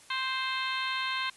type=harmonic tone; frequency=523.3 Hz; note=C5; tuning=in tune; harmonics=2 / 3 / 4 / 5 / 6 / 7 / 8; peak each=-34 / -36 / -37 / -38 / -39 / -39 / -40 dBFS; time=0.1-1.3 s; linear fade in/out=5 ms; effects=white hiss -55 dBFS RMS until 1.36 s + resampled to 24000 Hz